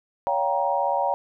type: chord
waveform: sine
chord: G half-diminished seventh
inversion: second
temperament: just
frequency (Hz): 564.5 / 705.6 / 784 / 940.8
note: Db5 / F5 / G5 / Bb5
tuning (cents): +31 / +18 / 0 / +16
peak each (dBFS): -26 / -28 / -26 / -25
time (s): 0.27-1.14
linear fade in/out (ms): 0
effects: none